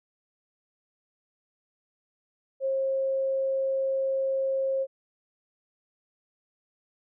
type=tone; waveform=sine; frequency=536 Hz; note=C5; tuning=42 cents sharp; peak=-24 dBFS; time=2.6-4.87 s; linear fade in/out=50 ms; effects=none